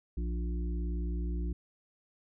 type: harmonic tone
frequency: 58.7 Hz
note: A#1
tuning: 13 cents sharp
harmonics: 1 / 3 / 5 / 6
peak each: -31 / -41 / -45 / -47 dBFS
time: 0.17-1.53 s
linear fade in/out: 5 ms
effects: none